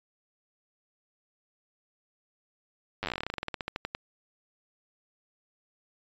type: slowing click train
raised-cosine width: 0.3 ms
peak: -16 dBFS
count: 25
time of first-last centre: 3.03-3.95 s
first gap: 9 ms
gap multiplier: 1.11
effects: resampled to 16000 Hz